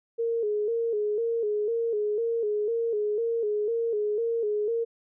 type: tone with vibrato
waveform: sine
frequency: 440 Hz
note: A4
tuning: in tune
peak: -24 dBFS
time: 0.18-4.85 s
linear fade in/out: 20 ms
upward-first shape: square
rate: 2 Hz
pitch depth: 85 cents each way
effects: none